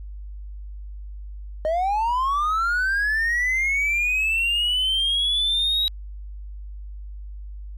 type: linear sweep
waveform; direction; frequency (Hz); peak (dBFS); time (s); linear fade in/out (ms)
triangle; up; 609 to 3844; -17; 1.65-5.88; 0
effects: tanh soft clip ceiling -14 dBFS + added 50 Hz sine -33 dBFS peak until 7.77 s